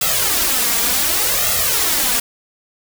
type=noise with flanger; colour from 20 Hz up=white; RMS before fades=-17 dBFS; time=0.01-2.2 s; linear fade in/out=5 ms; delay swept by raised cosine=1.5 to 4.3 ms; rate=0.67 Hz; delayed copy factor=+0.85; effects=none